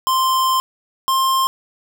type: tone pair in turn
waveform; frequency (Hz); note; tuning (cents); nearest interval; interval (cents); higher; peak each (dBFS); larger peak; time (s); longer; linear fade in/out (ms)
square; 1045 / 1057.8; C6 / C6; -2 / +19; unison; 21; second; -15; neither; 0.07-0.6 / 1.08-1.47; first; 0
effects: none